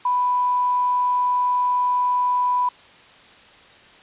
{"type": "tone with quantisation", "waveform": "sine", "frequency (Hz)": 990, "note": "B5", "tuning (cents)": 4, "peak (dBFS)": -17, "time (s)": [0.05, 2.69], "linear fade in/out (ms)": 5, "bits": 7, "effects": ["white hiss -48 dBFS RMS until 4.02 s", "resampled to 8000 Hz"]}